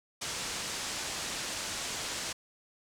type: low-pass noise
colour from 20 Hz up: white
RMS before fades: -37 dBFS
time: 0.21-2.33 s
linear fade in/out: 10 ms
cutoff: 8000 Hz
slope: 24 dB/octave
effects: none